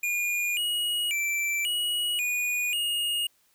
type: tone with pitch steps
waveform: square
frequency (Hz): 2430 / 2897 / 2338 / 2909 / 2456 / 2858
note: D#7 / F#7 / D7 / F#7 / D#7 / F7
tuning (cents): -42 / -37 / -8 / -30 / -23 / +39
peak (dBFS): -26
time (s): 0.03-3.27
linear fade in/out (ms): 5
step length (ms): 540
effects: white hiss -66 dBFS RMS until 3.54 s